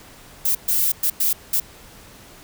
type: noise bursts at uneven times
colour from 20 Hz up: violet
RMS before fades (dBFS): -19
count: 5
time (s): 0.45-0.55 / 0.68-0.92 / 1.03-1.1 / 1.2-1.33 / 1.53-1.6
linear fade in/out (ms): 5
effects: pink hiss -45 dBFS RMS until 2.43 s